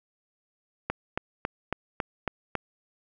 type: click train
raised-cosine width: 0.5 ms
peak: -12 dBFS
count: 7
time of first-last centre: 0.9-2.553 s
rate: 3.63 Hz
effects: none